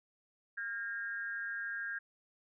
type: tone with amplitude modulation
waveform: sine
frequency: 1619 Hz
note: G#6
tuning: 45 cents flat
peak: -33 dBFS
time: 0.57-1.99 s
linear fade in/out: 10 ms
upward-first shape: sine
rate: 213 Hz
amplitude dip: 75%
effects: none